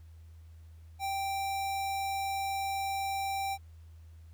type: tone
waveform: square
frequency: 784 Hz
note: G5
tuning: in tune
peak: -32 dBFS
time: 0.99-3.58 s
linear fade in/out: 50 ms
effects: added 81 Hz sine -49 dBFS peak until 4.33 s + pink hiss -70 dBFS RMS until 4.33 s